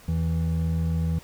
triangle tone pair together, 81.8 / 163.6 Hz, E2 / E3, -13 / -13 cents, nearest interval octave, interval 1200 cents, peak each -23 dBFS, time 0.08-1.19 s, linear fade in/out 5 ms, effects pink hiss -50 dBFS RMS until 1.23 s

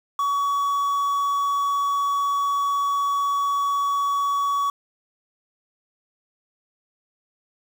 triangle tone with quantisation, 1129 Hz, C#6, 31 cents sharp, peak -18 dBFS, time 0.19-4.7 s, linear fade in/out 2 ms, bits 7, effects none

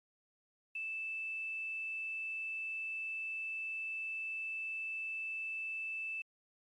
sine tone with quantisation, 2637 Hz, E7, in tune, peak -37 dBFS, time 0.75-6.22 s, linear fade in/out 5 ms, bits 11, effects MP3 48 kbps

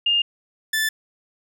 sine / sawtooth tone pair in turn, 2821 / 1755 Hz, F7 / A6, +17 / -5 cents, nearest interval minor sixth, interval 822 cents, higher first, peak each -16 dBFS, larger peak neither, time 0.06-0.22 / 0.73-0.89 s, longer neither, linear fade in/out 5 ms, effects none

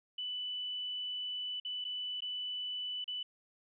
sine tone with dropouts, 2984 Hz, F#7, 14 cents sharp, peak -36 dBFS, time 0.18-3.23 s, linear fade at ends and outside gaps 5 ms, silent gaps 1.6-1.649 / 1.843-1.849 / 2.206-2.22 / 3.043-3.078 s, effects none

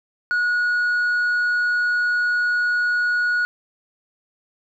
triangle tone with tanh clipping, 1455 Hz, F#6, 29 cents flat, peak -18 dBFS, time 0.31-3.45 s, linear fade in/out 0 ms, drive 7 dB, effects none

